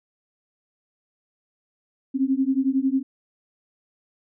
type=beating tone pair; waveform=sine; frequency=261.6 / 272.6 Hz; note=C4 / C#4; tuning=0 / -29 cents; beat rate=11 Hz; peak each=-22 dBFS; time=2.14-3.03 s; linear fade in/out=20 ms; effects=none